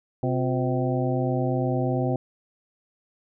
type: harmonic tone with a mistuned harmonic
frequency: 128.7 Hz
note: C3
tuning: 28 cents flat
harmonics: 1 / 2 / 3 / 4 / 5 / 6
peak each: -25 / -28 / -30 / -31 / -32 / -33 dBFS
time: 0.23-2.16 s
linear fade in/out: 2 ms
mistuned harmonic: 3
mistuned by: -120 cents
effects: none

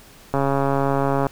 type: click train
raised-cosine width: 1 ms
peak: -7 dBFS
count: 129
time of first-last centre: 0.34-1.268 s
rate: 138 Hz
effects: pink hiss -47 dBFS RMS until 1.31 s

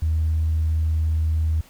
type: tone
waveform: sine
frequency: 79.3 Hz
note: D#2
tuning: 33 cents sharp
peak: -17 dBFS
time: 0.02-1.61 s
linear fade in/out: 5 ms
effects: tanh soft clip ceiling -14 dBFS + pink hiss -51 dBFS RMS until 1.69 s

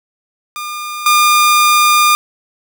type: tone with level steps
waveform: sawtooth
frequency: 1208 Hz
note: D6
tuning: 48 cents sharp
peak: -18 / -4 dBFS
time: 0.56-2.15 s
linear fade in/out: 0 ms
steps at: 1.06 s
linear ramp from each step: 2 ms
effects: none

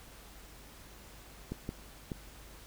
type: clicks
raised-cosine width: 3 ms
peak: -23 dBFS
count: 3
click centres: 1.52 / 1.691 / 2.118 s
effects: added 50 Hz sine -55 dBFS peak until 2.66 s + pink hiss -54 dBFS RMS until 2.66 s

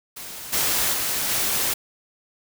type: noise with level steps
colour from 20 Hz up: white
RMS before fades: -36 / -22 / -25 / -23 dBFS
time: 0.16-1.74 s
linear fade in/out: 10 ms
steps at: 0.52 / 0.92 / 1.28 s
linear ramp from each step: 20 ms
effects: none

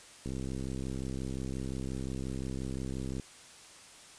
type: click train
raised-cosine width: 3 ms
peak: -25 dBFS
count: 194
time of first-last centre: 0.26-3.198 s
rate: 65.7 Hz
effects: white hiss -53 dBFS RMS until 4.18 s + resampled to 22050 Hz

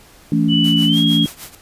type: chord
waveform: sine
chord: A major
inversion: second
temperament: equal with one note detuned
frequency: 164.81 / 220 / 283.8 Hz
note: E3 / A3 / C#4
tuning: 0 / 0 / +41 cents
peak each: -17 dBFS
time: 0.32-1.26 s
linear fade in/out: 2 ms
type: tone with pitch glide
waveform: sine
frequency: 2970 to 3276 Hz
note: F#7 to G#7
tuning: +6 to -24 cents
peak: -16 dBFS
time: 0.48-1.28 s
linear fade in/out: 50 ms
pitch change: +170 cents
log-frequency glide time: 0.86-0.99 s
type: noise with tremolo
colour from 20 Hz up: white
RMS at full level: -31 dBFS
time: 0.64-1.55 s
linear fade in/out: 2 ms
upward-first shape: triangle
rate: 6.6 Hz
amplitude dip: 100%
effects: pink hiss -46 dBFS RMS until 1.61 s + resampled to 32000 Hz

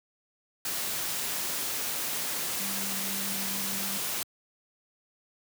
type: tone in noise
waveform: sine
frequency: 196 Hz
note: G3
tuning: in tune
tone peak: -39 dBFS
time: 2.6-3.98 s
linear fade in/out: 2 ms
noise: white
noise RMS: -32 dBFS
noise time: 0.65-4.23 s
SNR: -10 dB
effects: high-pass 100 Hz 12 dB/octave

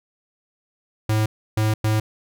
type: tone bursts at uneven times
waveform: square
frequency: 108.4 Hz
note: A2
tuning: 25 cents flat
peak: -18 dBFS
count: 3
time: 1.09-1.26 / 1.57-1.74 / 1.84-2 s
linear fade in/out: 5 ms
effects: none

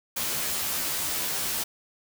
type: noise with comb filter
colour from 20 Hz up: white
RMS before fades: -29 dBFS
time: 0.16-1.64 s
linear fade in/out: 10 ms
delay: 13 ms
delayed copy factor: +0.85
effects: none

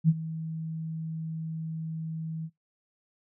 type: tone with ADSR envelope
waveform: sine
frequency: 160.7 Hz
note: E3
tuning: 44 cents flat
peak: -15 dBFS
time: 0.04-2.5 s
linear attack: 47 ms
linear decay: 41 ms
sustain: -17 dB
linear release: 55 ms
effects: noise-tail reverb RT60 0.2 s tail -22 dB re dry

